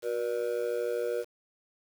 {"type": "tone with amplitude modulation", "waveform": "triangle", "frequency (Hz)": 479.1, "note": "A#4", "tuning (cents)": 47, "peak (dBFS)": -22, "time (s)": [0.02, 1.25], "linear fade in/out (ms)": 50, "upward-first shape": "sine", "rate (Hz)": 113, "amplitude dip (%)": 100, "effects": ["8-bit"]}